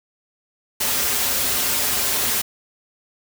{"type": "noise with comb filter", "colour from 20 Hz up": "white", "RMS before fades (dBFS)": -21, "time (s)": [0.8, 2.42], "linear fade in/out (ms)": 10, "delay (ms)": 6.1, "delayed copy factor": -0.7, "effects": []}